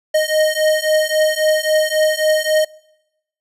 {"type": "beating tone pair", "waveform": "square", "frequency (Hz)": [618, 621.7], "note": ["D#5", "D#5"], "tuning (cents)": [-12, -2], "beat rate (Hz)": 3.7, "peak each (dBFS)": -17, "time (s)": [0.14, 2.65], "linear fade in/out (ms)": 10, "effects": ["noise-tail reverb RT60 0.9 s tail -24 dB re dry", "resampled to 32000 Hz"]}